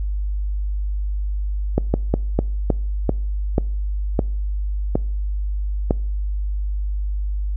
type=slowing click train; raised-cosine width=2 ms; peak=-3 dBFS; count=10; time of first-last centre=1.78-5.908 s; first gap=160 ms; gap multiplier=1.25; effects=noise-tail reverb RT60 0.6 s tail -25 dB re dry + added 50 Hz sine -20 dBFS peak until 7.56 s